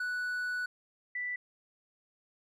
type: tone pair in turn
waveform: triangle / sine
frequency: 1480 / 1975.6 Hz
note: F#6 / B6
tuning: 0 / 0 cents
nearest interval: perfect fourth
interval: 500 cents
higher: second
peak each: -30 / -33 dBFS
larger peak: first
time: 0-0.66 / 1.15-1.36 s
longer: first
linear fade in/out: 5 ms
effects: none